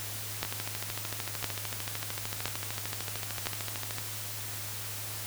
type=two click trains; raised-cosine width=0.2 ms; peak=-12 / -17 dBFS; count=4 / 48; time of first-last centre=0.43-3.47 / 0.45-3.984 s; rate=0.987 / 13.3 Hz; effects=added 104 Hz sine -43 dBFS peak until 5.26 s + white hiss -39 dBFS RMS until 5.26 s